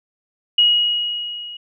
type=tone with level ramp; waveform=sine; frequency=2896 Hz; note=F#7; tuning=38 cents flat; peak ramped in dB=-9 to -31 dBFS; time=0.58-1.57 s; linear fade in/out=5 ms; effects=none